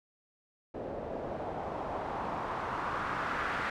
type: noise with low-pass filter sweep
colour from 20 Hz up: white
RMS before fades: -36 dBFS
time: 0.74-3.7 s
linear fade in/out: 5 ms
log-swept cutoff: 510 to 1600 Hz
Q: 2.2
effects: none